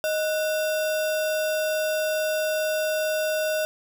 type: tone with sample-and-hold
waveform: sine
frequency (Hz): 622.3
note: D#5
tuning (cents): 0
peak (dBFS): -22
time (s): 0.04-3.65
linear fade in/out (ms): 0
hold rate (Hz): 2100
effects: none